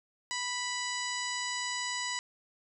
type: harmonic tone with a mistuned harmonic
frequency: 987 Hz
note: B5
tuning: 1 cent flat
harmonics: 1 / 2 / 3 / 4 / 5 / 6 / 7 / 8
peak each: -39 / -37 / -42 / -42 / -41 / -47 / -42 / -42 dBFS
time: 0.31-2.19 s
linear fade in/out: 0 ms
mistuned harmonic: 6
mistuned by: -15 cents
effects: none